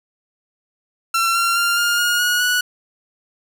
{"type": "tone with pitch steps", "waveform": "sawtooth", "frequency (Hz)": [1354, 1372.9, 1392.1, 1411.5, 1431.2, 1451.2, 1471.4], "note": ["E6", "F6", "F6", "F6", "F6", "F#6", "F#6"], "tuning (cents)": [46, -30, -6, 18, 42, -34, -10], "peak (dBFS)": -12, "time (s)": [1.14, 2.61], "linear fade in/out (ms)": 5, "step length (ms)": 210, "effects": []}